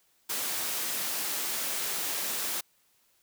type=high-pass noise; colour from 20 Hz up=white; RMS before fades=-32 dBFS; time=0.29-2.61 s; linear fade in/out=10 ms; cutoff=210 Hz; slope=12 dB/octave; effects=white hiss -68 dBFS RMS until 3.22 s